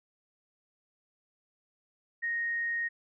sine tone, 1864.7 Hz, A#6, in tune, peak -29 dBFS, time 2.22-2.89 s, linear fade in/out 20 ms, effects none

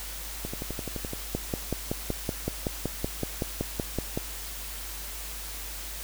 two click trains, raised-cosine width 2 ms, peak -14 / -20 dBFS, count 16 / 9, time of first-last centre 1.35-4.175 / 0.45-1.134 s, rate 5.31 / 11.7 Hz, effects added 50 Hz sine -40 dBFS peak until 6.03 s + white hiss -39 dBFS RMS until 6.03 s

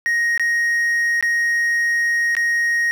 triangle tone with dropouts, 1874 Hz, A#6, 9 cents sharp, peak -14 dBFS, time 0.06-2.91 s, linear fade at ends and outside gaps 0 ms, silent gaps 0.377-0.396 / 1.21-1.226 / 2.351-2.367 s, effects 8-bit

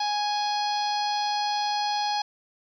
harmonic tone with a mistuned harmonic, 830 Hz, G#5, 1 cent flat, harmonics 1 / 2 / 3 / 4 / 5 / 6 / 7, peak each -25 / -39 / -40 / -37 / -34 / -35 / -44 dBFS, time 0-2.22 s, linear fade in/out 5 ms, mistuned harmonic 5, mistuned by +30 cents, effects 10-bit

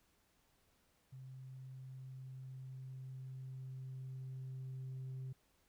sine tone with level ramp, 130.81 Hz, C3, in tune, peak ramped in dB -49 to -40 dBFS, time 1.12-5.33 s, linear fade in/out 10 ms, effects tanh soft clip ceiling -41 dBFS + pink hiss -75 dBFS RMS until 5.68 s

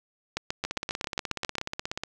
two click trains, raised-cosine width 0.2 ms, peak -11 / -14 dBFS, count 10 / 24, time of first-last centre 0.37-1.583 / 0.65-2.036 s, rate 7.42 / 16.6 Hz, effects none

